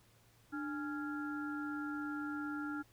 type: harmonic tone with a mistuned harmonic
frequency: 277.2 Hz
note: C#4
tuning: in tune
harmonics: 1 / 3 / 5 / 6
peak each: -39 / -51 / -43 / -53 dBFS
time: 0.52-2.83 s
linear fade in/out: 20 ms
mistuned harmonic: 1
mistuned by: +120 cents
effects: added 113 Hz sine -68 dBFS peak until 2.92 s + pink hiss -68 dBFS RMS until 2.92 s